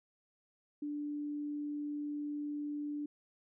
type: tone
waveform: sine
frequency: 293.7 Hz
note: D4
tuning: in tune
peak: -36 dBFS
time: 0.82-3.06 s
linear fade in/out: 5 ms
effects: none